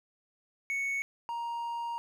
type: tone pair in turn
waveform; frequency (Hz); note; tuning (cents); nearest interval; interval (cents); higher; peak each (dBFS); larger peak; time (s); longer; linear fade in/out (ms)
triangle; 2217 / 937.5; C#7 / A#5; 0 / +10; octave + minor third; 1490; first; -28 / -31; first; 0.7-1.02 / 1.29-1.98; second; 0
effects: none